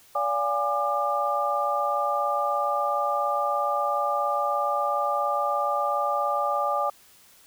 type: tone cluster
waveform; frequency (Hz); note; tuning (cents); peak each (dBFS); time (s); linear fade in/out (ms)
sine; 577 / 704 / 821 / 1196; D5 / F5 / G#5 / D6; -31 / +14 / -20 / +31; -28 / -32 / -28 / -26; 0.15-6.9; 5
effects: white hiss -55 dBFS RMS until 7.46 s